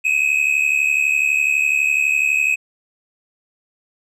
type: tone pair together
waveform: triangle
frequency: 2509 / 2581 Hz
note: D#7 / E7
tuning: +14 / -37 cents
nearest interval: unison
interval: 49 cents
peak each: -16 dBFS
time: 0.04-2.56 s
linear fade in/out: 20 ms
effects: resampled to 32000 Hz

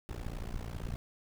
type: noise with amplitude modulation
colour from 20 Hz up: brown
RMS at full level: -35 dBFS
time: 0.09-0.96 s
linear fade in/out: 0 ms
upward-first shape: sine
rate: 58 Hz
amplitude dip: 95%
effects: none

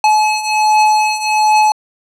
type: beating tone pair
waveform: square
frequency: 855 / 856.3 Hz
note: A5 / A5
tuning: -50 / -47 cents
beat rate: 1.3 Hz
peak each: -16 / -12 dBFS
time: 0.04-1.72 s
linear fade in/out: 2 ms
effects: low-pass 8000 Hz 12 dB/octave

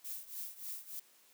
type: noise with tremolo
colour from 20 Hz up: violet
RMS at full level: -41 dBFS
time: 0.04-1 s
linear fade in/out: 10 ms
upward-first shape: triangle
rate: 3.4 Hz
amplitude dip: 90%
effects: white hiss -65 dBFS RMS until 1.33 s + high-pass 200 Hz 12 dB/octave

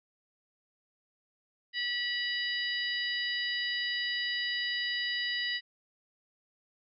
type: harmonic tone with a mistuned harmonic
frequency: 970 Hz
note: B5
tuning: 31 cents flat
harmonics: 2 / 3 / 4 / 5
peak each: -33 / -36 / -38 / -38 dBFS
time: 1.73-5.61 s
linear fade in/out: 50 ms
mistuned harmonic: 3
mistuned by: +23 cents
effects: none

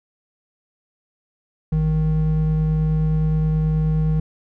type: tone pair together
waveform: triangle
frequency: 55.26 / 156.3 Hz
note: A1 / D#3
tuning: +8 / +8 cents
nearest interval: octave + tritone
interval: 1800 cents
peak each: -21 / -15 dBFS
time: 1.72-4.2 s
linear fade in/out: 5 ms
effects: none

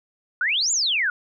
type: exponential two-way sweep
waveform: sine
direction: up then down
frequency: 1396.9 to 7459 to 1396.9 Hz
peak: -19 dBFS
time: 0.41-1.1 s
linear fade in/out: 2 ms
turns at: 0.72 s
effects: none

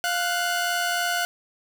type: tone pair together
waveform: sawtooth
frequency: 701 / 1485.4 Hz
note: F5 / F#6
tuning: +6 / +6 cents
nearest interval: octave + minor second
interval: 1300 cents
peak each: -22 dBFS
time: 0.04-1.25 s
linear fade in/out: 0 ms
effects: none

